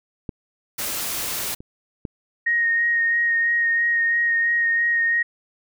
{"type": "clicks", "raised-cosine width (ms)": 3, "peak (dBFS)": [-16, -25, -16], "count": 3, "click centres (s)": [0.292, 1.605, 2.052]}
{"type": "noise", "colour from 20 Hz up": "white", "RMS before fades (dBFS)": -27, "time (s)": [0.78, 1.55], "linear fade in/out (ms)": 10}
{"type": "tone with vibrato", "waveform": "sine", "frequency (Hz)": 1864.7, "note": "A#6", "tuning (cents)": 0, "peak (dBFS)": -17, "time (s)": [2.46, 5.23], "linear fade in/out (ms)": 10, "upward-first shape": "sine", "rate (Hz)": 3, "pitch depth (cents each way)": 16}
{"effects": []}